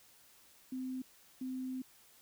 sine tone bursts at uneven times, 258.2 Hz, C4, 23 cents flat, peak -37 dBFS, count 2, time 0.72-1.02 / 1.41-1.82 s, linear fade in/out 5 ms, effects white hiss -63 dBFS RMS until 2.21 s

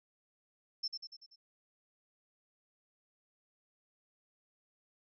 sine tone with echo, 5330 Hz, E8, 18 cents sharp, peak -33 dBFS, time 0.83-0.88 s, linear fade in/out 10 ms, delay 96 ms, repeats 5, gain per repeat -5 dB, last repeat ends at 1.36 s, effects none

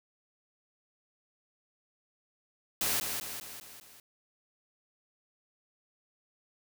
white noise with echo, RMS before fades -30 dBFS, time 2.81-3 s, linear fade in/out 2 ms, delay 200 ms, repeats 5, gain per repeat -5 dB, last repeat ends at 4 s, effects none

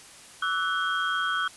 sine tone cluster, 1146 / 1310 / 1489 / 3227 Hz, D6 / E6 / F#6 / G7, -43 / -11 / +11 / +50 cents, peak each -33 / -30 / -27 / -33 dBFS, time 0.42-1.48 s, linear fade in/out 5 ms, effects white hiss -48 dBFS RMS until 1.56 s + resampled to 24000 Hz

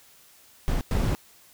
brown noise bursts at uneven times, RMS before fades -24 dBFS, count 2, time 0.68-0.81 / 0.91-1.15 s, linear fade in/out 0 ms, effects white hiss -55 dBFS RMS until 1.53 s

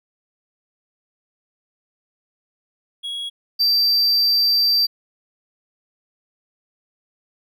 triangle tone pair in turn, 3322 / 4680 Hz, G#7 / D8, 0 / -7 cents, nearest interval tritone, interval 593 cents, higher second, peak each -24 / -13 dBFS, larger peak second, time 3.03-3.3 / 3.59-4.87 s, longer second, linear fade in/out 20 ms, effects none

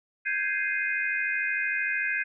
sine chord, Ab major seventh, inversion third, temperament equal, 1568 / 1661.2 / 2093 / 2489 Hz, G6 / Ab6 / C7 / Eb7, 0 / 0 / 0 / 0 cents, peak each -31 dBFS, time 0.25-2.24 s, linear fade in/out 20 ms, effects none

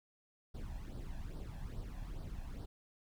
brown noise with flanger, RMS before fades -44 dBFS, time 0.54-2.66 s, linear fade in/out 10 ms, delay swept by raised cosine 0.21 to 1.21 ms, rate 2.4 Hz, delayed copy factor +0.7, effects none

